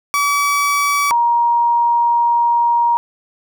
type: tone pair in turn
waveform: 30% pulse / sine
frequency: 1144 / 944 Hz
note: D6 / A#5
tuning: -46 / +22 cents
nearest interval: minor third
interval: 332 cents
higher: first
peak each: -11 dBFS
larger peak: neither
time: 0.14-1.11 / 1.11-2.97 s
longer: second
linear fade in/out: 0 ms
effects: none